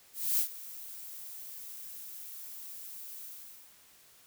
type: noise with ADSR envelope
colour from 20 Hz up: violet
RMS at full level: -27 dBFS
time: 0.13-3.78 s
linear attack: 260 ms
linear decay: 86 ms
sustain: -18 dB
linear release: 540 ms
effects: white hiss -60 dBFS RMS until 4.26 s